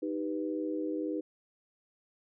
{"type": "chord", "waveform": "sine", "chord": "Eb augmented", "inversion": "none", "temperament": "equal", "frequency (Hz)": [311.1, 392, 493.9], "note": ["Eb4", "G4", "B4"], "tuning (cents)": [0, 0, 0], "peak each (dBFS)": [-33, -38, -38], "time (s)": [0.02, 1.21], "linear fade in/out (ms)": 10, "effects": []}